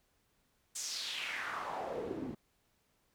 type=noise with band-pass filter sweep; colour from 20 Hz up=pink; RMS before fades=-40 dBFS; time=0.75-2.35 s; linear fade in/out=10 ms; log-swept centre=7600 to 210 Hz; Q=3.3; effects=pink hiss -75 dBFS RMS until 3.14 s

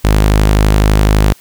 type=tone; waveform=sawtooth; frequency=51.91 Hz; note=G#1; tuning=in tune; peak=-3 dBFS; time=0.04-1.33 s; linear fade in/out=10 ms; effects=white hiss -44 dBFS RMS until 1.4 s

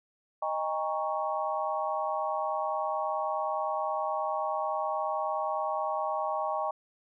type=chord; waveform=sine; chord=Eb dominant seventh; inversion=none; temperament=equal with one note detuned; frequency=622.3 / 802.8 / 932.3 / 1108.7 Hz; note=Eb5 / G5 / Bb5 / Db6; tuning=0 / +41 / 0 / 0 cents; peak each=-33 / -33 / -36 / -34 dBFS; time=0.42-6.71 s; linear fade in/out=5 ms; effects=none

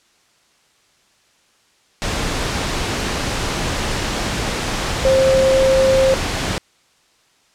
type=tone in noise; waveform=sine; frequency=530 Hz; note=C5; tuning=22 cents sharp; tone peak=-11 dBFS; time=5.05-6.14 s; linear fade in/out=0 ms; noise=pink; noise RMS=-21 dBFS; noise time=2.02-6.58 s; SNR=+7 dB; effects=white hiss -57 dBFS RMS until 7.54 s + low-pass 7000 Hz 12 dB/octave

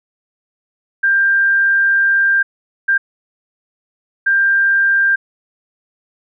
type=tone bursts at uneven times; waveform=sine; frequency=1589 Hz; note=G6; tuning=23 cents sharp; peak=-10 dBFS; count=3; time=1.03-2.43 / 2.88-2.98 / 4.26-5.16 s; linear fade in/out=10 ms; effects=none

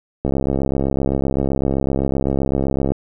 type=click train; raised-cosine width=2 ms; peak=-6 dBFS; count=182; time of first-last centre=0.25-2.92 s; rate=67.8 Hz; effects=none

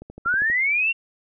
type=click train; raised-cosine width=2 ms; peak=-25 dBFS; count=7; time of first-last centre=0.02-0.5 s; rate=12.5 Hz
type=linear sweep; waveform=sine; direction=up; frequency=1333 to 2770 Hz; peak=-18 dBFS; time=0.25-0.93 s; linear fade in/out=20 ms
effects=none

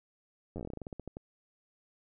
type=slowing click train; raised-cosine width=2 ms; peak=-27 dBFS; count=17; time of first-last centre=0.56-1.169 s; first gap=10 ms; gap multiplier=1.16; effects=none

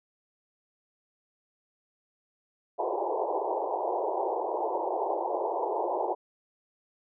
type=band-pass noise; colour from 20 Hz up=white; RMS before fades=-30 dBFS; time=2.78-6.15 s; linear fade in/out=20 ms; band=340 to 960 Hz; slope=96 dB/octave; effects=none

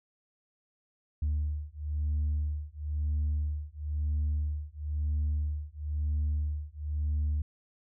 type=beating tone pair; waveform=sine; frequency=74.5 / 75.5 Hz; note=D2 / D2; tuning=+25 / +48 cents; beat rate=1 Hz; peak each=-30 dBFS; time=1.22-7.42 s; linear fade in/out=5 ms; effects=tanh soft clip ceiling -24 dBFS

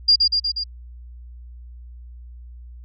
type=tone with echo; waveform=sine; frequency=4806 Hz; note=D8; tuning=39 cents sharp; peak=-10 dBFS; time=0.08-0.16 s; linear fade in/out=10 ms; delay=120 ms; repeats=4; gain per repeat=-3 dB; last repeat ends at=0.64 s; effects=added 60 Hz sine -37 dBFS peak until 2.84 s

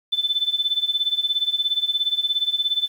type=tone with tremolo; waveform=sine; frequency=3520 Hz; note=A7; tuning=in tune; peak=-16 dBFS; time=0.12-2.88 s; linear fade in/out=10 ms; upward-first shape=sine; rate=17 Hz; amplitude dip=85%; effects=8-bit

